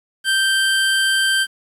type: tone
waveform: 25% pulse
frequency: 1566 Hz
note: G6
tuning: 2 cents flat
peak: -11 dBFS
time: 0.24-1.47 s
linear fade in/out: 50 ms
effects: resampled to 32000 Hz + 8-bit